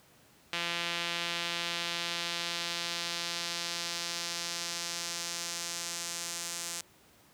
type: tone with band-pass filter sweep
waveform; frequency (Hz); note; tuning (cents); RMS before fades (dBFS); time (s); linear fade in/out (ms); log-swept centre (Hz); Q
sawtooth; 171.2; F3; -34; -36; 0.53-6.81; 2; 3000 to 7400; 1.5
effects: pink hiss -61 dBFS RMS until 7.33 s + high-pass 80 Hz 12 dB/octave